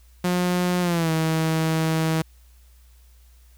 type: tone with pitch glide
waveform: sawtooth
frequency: 178.9 to 160.31 Hz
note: F3 to E3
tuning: +42 to -48 cents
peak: -16 dBFS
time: 0.24-2.22 s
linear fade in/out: 5 ms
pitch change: -190 cents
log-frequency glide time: 0.81-1.11 s
effects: added 60 Hz sine -49 dBFS peak until 3.57 s + white hiss -61 dBFS RMS until 3.57 s